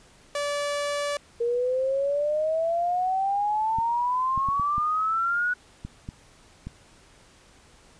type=tone; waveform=sawtooth; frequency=578 Hz; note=D5; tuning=28 cents flat; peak=-22 dBFS; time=0.35-1.17 s; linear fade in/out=2 ms
type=exponential sweep; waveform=sine; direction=up; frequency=466.2 to 1480 Hz; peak=-22 dBFS; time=1.4-5.54 s; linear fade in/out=10 ms
type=clicks; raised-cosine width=5 ms; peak=-22 dBFS; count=8; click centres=3.786 / 4.377 / 4.487 / 4.597 / 4.781 / 5.85 / 6.089 / 6.67 s
effects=pink hiss -55 dBFS RMS until 7.99 s + resampled to 22050 Hz